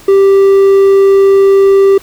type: tone with hard clipping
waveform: triangle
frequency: 392 Hz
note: G4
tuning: in tune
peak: -4 dBFS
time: 0.08-1.98 s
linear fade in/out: 5 ms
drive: 6 dB
effects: pink hiss -37 dBFS RMS until 2.02 s